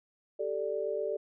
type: chord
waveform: sine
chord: G suspended second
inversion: none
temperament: equal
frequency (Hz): 392 / 440 / 587.3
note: G4 / A4 / D5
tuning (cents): 0 / 0 / 0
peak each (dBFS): -36 / -34 / -34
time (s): 0.39-1.17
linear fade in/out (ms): 10
effects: none